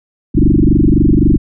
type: tone with frequency modulation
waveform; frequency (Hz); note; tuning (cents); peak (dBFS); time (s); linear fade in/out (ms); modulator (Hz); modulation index
sine; 168.9; E3; +42; -6; 0.34-1.38; 20; 23.8; 6.9
effects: none